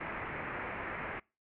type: low-pass noise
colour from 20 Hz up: white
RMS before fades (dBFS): -40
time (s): 0-1.2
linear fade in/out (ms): 10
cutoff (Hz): 2300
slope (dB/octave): 48
effects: noise-tail reverb RT60 0.3 s tail -25 dB re dry